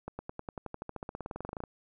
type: accelerating click train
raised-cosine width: 1 ms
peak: -24 dBFS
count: 25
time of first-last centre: 0.08-1.638 s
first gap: 110 ms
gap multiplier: 0.95
effects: none